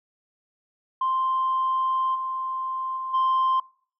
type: tone with level steps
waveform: sine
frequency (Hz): 1046.5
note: C6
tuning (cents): 0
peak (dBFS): -20 / -26 / -28 / -17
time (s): 1.01-3.6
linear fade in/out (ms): 5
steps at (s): 2.14 / 2.96 / 3.13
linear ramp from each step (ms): 20
effects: noise-tail reverb RT60 0.5 s tail -24 dB re dry + tanh soft clip ceiling -17 dBFS